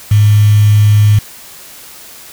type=tone with quantisation; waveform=sine; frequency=104.8 Hz; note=G#2; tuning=16 cents sharp; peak=-4 dBFS; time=0.11-1.19 s; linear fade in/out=5 ms; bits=4; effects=white hiss -34 dBFS RMS until 2.32 s